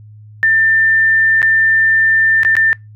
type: tone with dropouts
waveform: sine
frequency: 1790 Hz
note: A6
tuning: 29 cents sharp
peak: -8 dBFS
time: 0.43-2.73 s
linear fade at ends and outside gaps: 0 ms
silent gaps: 1.418-1.428 / 2.433-2.449 / 2.554-2.567 s
effects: noise-tail reverb RT60 0.2 s tail -25 dB re dry + added 106 Hz sine -35 dBFS peak until 2.95 s